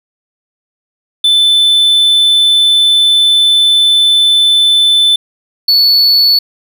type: tone pair in turn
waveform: triangle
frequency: 3520 / 4435 Hz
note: A7 / C#8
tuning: 0 / 0 cents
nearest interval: major third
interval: 400 cents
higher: second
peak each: -4 dBFS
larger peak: neither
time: 1.24-5.16 / 5.68-6.39 s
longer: first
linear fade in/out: 5 ms
effects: none